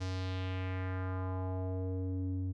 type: tone with low-pass filter sweep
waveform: square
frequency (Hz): 93.1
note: F#2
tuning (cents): +11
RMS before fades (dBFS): -36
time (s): 0-2.53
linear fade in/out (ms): 20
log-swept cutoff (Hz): 5800 to 210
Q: 2
effects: none